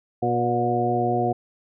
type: harmonic tone with a mistuned harmonic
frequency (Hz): 120.3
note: B2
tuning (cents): -45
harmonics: 1 / 2 / 3 / 4 / 5 / 6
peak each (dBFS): -28 / -28 / -26 / -29 / -32 / -23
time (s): 0.22-1.33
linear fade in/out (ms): 10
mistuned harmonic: 5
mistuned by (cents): -48
effects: none